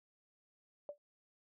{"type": "tone with exponential decay", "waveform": "sine", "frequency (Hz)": 583, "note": "D5", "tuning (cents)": -13, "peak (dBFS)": -37, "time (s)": [0.89, 0.98], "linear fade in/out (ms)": 1, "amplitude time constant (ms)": 18, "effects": []}